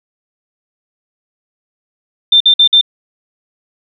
sine tone bursts, 3579 Hz, A7, 29 cents sharp, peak -4 dBFS, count 4, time 2.32-2.812 s, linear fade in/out 5 ms, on 84 ms, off 52 ms, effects none

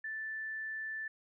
sine tone, 1760 Hz, A6, in tune, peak -37 dBFS, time 0.04-1.08 s, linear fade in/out 5 ms, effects none

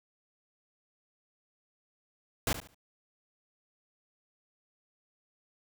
pink noise with echo, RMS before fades -29 dBFS, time 2.47-2.53 s, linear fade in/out 2 ms, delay 72 ms, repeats 3, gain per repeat -12 dB, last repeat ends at 2.746 s, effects none

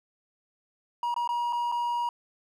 triangle tone with dropouts, 955 Hz, A#5, 42 cents sharp, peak -24 dBFS, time 1.03-2.09 s, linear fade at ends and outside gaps 2 ms, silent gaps 1.142-1.163 / 1.276-1.29 / 1.526-1.53 / 1.717-1.722 s, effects none

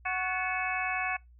harmonic tone with a mistuned harmonic, 370 Hz, F#4, in tune, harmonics 2 / 3 / 4 / 5 / 6 / 7, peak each -34 / -37 / -38 / -36 / -35 / -36 dBFS, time 0.05-1.17 s, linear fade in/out 10 ms, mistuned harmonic 5, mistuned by -120 cents, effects noise-tail reverb RT60 0.2 s tail -25 dB re dry + added 60 Hz sine -53 dBFS peak until 1.39 s

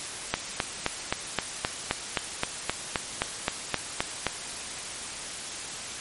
click train, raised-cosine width 0.3 ms, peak -7 dBFS, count 16, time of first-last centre 0.34-4.267 s, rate 3.82 Hz, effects white hiss -36 dBFS RMS until 6 s + MP3 48 kbps

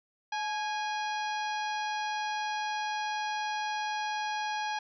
harmonic tone with a mistuned harmonic, 823 Hz, G#5, 16 cents flat, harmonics 1 / 2 / 3 / 4 / 5 / 6 / 7, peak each -32 / -38 / -42 / -44 / -46 / -48 / -49 dBFS, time 0.32-4.79 s, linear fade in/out 5 ms, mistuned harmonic 1, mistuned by +59 cents, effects none

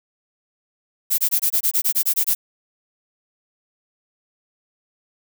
violet noise bursts, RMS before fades -18 dBFS, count 12, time 1.1-2.35 s, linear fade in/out 20 ms, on 84 ms, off 22 ms, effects none

